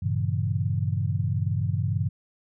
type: chord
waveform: sine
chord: G diminished seventh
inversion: none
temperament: equal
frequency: 98 / 116.54 / 138.59 / 164.81 Hz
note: G2 / Bb2 / Db3 / Fb3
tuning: 0 / 0 / 0 / 0 cents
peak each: -26 / -29 / -29 / -32 dBFS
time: 0.02-2.09 s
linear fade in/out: 10 ms
effects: none